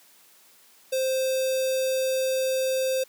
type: tone with notch filter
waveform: square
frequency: 523.3 Hz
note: C5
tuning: in tune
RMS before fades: -25 dBFS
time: 0.92-3.04 s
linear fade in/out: 10 ms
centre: 1300 Hz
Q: 0.53
effects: white hiss -56 dBFS RMS until 3.08 s + high-pass 200 Hz 12 dB/octave